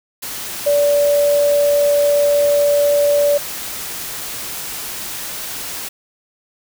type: tone in noise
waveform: sine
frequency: 578 Hz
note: D5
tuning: 28 cents flat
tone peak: -11 dBFS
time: 0.66-3.38 s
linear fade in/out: 10 ms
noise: white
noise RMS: -27 dBFS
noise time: 0.22-5.89 s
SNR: +13 dB
effects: none